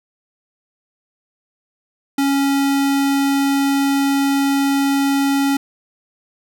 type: tone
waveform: square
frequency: 277.2 Hz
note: C#4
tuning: in tune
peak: -15 dBFS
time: 2.18-5.57 s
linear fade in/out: 5 ms
effects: none